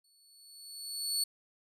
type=tone with exponential growth; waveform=25% pulse; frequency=4429 Hz; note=C#8; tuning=2 cents flat; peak=-23 dBFS; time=0.04-1.24 s; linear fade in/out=5 ms; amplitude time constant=260 ms; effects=none